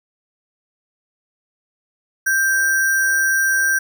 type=tone with sample-and-hold; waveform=sine; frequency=1574 Hz; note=G6; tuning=7 cents sharp; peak=-14 dBFS; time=2.26-3.79 s; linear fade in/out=10 ms; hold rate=7350 Hz; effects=none